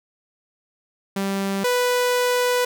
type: tone pair in turn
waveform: sawtooth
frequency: 196 / 493.9 Hz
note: G3 / B4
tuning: 0 / 0 cents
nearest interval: octave + major third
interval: 1600 cents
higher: second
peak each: -18 / -14 dBFS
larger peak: second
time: 1.16-1.64 / 1.64-2.65 s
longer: second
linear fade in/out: 5 ms
effects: none